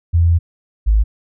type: tone pair in turn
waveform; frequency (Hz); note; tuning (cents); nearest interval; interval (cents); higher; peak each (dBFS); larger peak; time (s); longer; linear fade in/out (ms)
sine; 84.5 / 53.23; E2 / G#1; +43 / +43; minor sixth; 800; first; -9; neither; 0.13-0.39 / 0.86-1.04; first; 20
effects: none